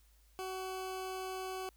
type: tone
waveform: 20% pulse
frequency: 375.9 Hz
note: F#4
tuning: 27 cents sharp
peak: -34 dBFS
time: 0.39-1.69 s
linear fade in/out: 0 ms
effects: added 53 Hz sine -63 dBFS peak until 1.76 s + white hiss -71 dBFS RMS until 1.76 s